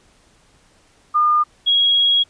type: tone pair in turn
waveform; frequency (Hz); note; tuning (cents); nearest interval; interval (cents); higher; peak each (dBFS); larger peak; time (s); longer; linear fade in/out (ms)
sine; 1212 / 3306; D#6 / G#7; -46 / -9; octave + perfect fourth; 1737; second; -12; neither; 1.14-1.44 / 1.66-2.24; second; 20
effects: pink hiss -55 dBFS RMS until 2.29 s + resampled to 22050 Hz